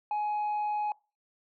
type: tone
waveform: sine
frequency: 839 Hz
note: G#5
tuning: 17 cents sharp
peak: -25 dBFS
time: 0.11-0.92 s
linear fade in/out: 2 ms
effects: noise-tail reverb RT60 0.3 s tail -24 dB re dry + tanh soft clip ceiling -27 dBFS